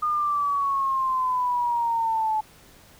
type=exponential sweep; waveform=sine; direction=down; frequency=1225 to 860 Hz; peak=-21 dBFS; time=0.02-2.41 s; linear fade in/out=10 ms; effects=pink hiss -52 dBFS RMS until 2.99 s